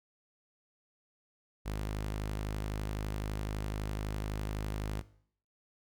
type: tone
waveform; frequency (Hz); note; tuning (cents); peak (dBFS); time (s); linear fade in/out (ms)
sawtooth; 51.91; G#1; 0; -30; 1.65-5.02; 20
effects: noise-tail reverb RT60 0.6 s tail -18 dB re dry